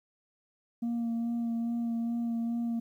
sine tone with vibrato, 233.1 Hz, A#3, in tune, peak -26 dBFS, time 0.82-2.8 s, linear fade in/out 10 ms, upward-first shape sine, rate 2.4 Hz, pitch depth 18 cents each way, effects tanh soft clip ceiling -28 dBFS + 11-bit

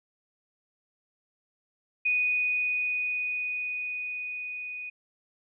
sine tone with level ramp, 2481 Hz, D#7, 6 cents flat, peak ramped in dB -22 to -35 dBFS, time 2.05-4.9 s, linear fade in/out 10 ms, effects none

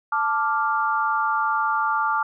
sine chord, D minor, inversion second, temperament equal, 880 / 1174.7 / 1396.9 Hz, A5 / D6 / F6, 0 / 0 / 0 cents, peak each -24 / -23 / -25 dBFS, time 0.12-2.23 s, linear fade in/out 5 ms, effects none

